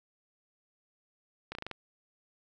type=slowing click train; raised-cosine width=0.3 ms; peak=-22 dBFS; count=6; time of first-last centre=1.52-1.713 s; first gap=31 ms; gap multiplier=1.11; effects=none